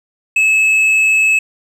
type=tone with tanh clipping; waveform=triangle; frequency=2594 Hz; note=E7; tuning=28 cents flat; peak=-10 dBFS; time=0.36-1.39 s; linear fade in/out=5 ms; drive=9 dB; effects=none